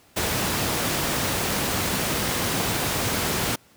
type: noise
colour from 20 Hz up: pink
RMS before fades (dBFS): -24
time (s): 0.16-3.56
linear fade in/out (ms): 10
effects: pink hiss -56 dBFS RMS until 3.76 s + high-pass 80 Hz 12 dB/octave